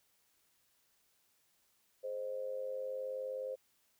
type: tone with amplitude modulation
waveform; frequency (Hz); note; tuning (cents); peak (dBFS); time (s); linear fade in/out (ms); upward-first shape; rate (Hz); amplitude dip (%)
sine; 523.3; C5; 0; -34; 2.03-3.56; 20; sine; 99.5; 70
effects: white hiss -74 dBFS RMS until 3.99 s